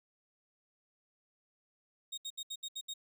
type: tone bursts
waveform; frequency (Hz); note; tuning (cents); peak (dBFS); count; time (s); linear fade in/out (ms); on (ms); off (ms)
30% pulse; 3729; A#7; 0; -36; 7; 2.12-2.939; 10; 57; 70
effects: none